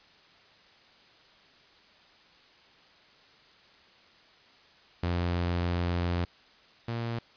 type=tone pair in turn; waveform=sawtooth; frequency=87.31 / 116.54 Hz; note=F2 / A#2; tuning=0 / 0 cents; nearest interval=perfect fourth; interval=500 cents; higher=second; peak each=-23 / -27 dBFS; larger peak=first; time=5.03-6.25 / 6.88-7.19 s; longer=first; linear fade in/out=5 ms; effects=white hiss -58 dBFS RMS until 7.36 s + resampled to 11025 Hz